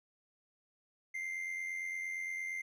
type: tone with amplitude modulation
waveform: triangle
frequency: 2093 Hz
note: C7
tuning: in tune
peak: -33 dBFS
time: 1.14-2.62 s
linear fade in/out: 10 ms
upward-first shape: sine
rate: 88.7 Hz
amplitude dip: 50%
effects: none